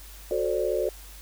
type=chord; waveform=sine; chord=D dominant seventh; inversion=first; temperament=just; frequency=367.1 / 440.5 / 528.6 / 587.3 Hz; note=F#4 / A4 / C5 / D5; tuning=-14 / +2 / +18 / 0 cents; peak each=-29 dBFS; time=0.31-0.89 s; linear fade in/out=2 ms; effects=added 50 Hz sine -44 dBFS peak until 1.21 s + white hiss -48 dBFS RMS until 1.21 s